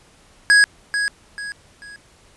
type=tone with echo; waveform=square; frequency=1660 Hz; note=G#6; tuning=1 cent flat; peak=-10 dBFS; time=0.5-0.64 s; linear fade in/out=0 ms; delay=440 ms; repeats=3; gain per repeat=-9 dB; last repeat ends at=1.96 s; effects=pink hiss -52 dBFS RMS until 2.36 s + resampled to 24000 Hz